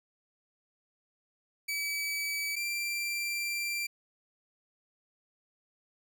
sawtooth tone pair in turn, 2293 / 2360 Hz, D7 / D7, -42 / +8 cents, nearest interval unison, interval 50 cents, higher second, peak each -28 dBFS, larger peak neither, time 1.68-2.56 / 2.56-3.87 s, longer second, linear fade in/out 10 ms, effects none

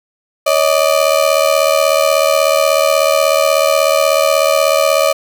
35% pulse ring-modulated tone, 597 Hz, D5, 28 cents sharp, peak -5 dBFS, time 0.46-5.13 s, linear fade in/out 10 ms, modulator 38.2 Hz, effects none

